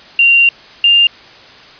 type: tone pair in turn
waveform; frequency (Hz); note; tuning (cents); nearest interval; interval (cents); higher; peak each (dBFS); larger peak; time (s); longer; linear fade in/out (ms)
sine; 2768 / 2799; F7 / F7; -16 / +3; unison; 19; second; -5; neither; 0.19-0.49 / 0.84-1.07; first; 2
effects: white hiss -38 dBFS RMS until 1.79 s + resampled to 11025 Hz